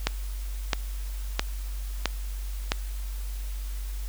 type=click train; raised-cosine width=0.2 ms; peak=-5 dBFS; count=5; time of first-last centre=0.07-2.719 s; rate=1.51 Hz; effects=added 48 Hz sine -30 dBFS peak until 4.08 s + white hiss -47 dBFS RMS until 4.08 s